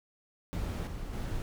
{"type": "noise with level steps", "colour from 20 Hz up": "brown", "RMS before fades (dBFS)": [-34, -39, -35], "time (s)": [0.53, 1.42], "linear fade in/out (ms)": 0, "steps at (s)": [0.87, 1.13], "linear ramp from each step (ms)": 2, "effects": []}